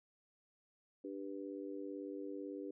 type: harmonic tone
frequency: 98 Hz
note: G2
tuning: in tune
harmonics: 3 / 4 / 5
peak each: -45 / -47 / -49 dBFS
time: 1.04-2.71 s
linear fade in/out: 5 ms
effects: none